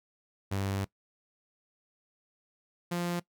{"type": "tone pair in turn", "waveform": "sawtooth", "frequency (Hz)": [98, 174.23], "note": ["G2", "F3"], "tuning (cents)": [0, -4], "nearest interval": "minor seventh", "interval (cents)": 996, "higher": "second", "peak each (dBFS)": -26, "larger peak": "neither", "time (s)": [[0.51, 0.85], [2.91, 3.2]], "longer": "first", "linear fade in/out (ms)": 10, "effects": ["noise-tail reverb RT60 0.1 s tail -20 dB re dry"]}